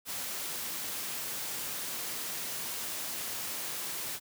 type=noise; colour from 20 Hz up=white; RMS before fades=-37 dBFS; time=0.05-4.2 s; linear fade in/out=50 ms; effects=high-pass 100 Hz 12 dB/octave